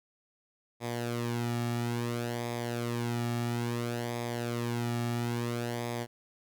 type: tone with flanger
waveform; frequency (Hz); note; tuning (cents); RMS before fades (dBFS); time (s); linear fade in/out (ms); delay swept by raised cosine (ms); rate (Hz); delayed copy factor
sawtooth; 118.9; A#2; +35; -33; 0.8-6.07; 50; 0.69 to 1.99; 0.59; -0.65
effects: none